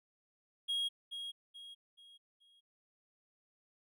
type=tone with echo; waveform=triangle; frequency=3280 Hz; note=G#7; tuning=22 cents flat; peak=-31 dBFS; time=0.68-0.89 s; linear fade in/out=20 ms; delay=430 ms; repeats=4; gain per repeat=-8 dB; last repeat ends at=2.61 s; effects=none